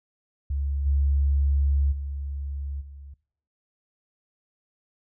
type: tone with level steps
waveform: sine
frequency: 70 Hz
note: C#2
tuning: 18 cents sharp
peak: -24 / -19 / -29 / -40 dBFS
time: 0.5-3.14 s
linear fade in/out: 5 ms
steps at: 0.85 / 1.91 / 2.8 s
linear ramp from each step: 20 ms
effects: noise-tail reverb RT60 0.6 s tail -22 dB re dry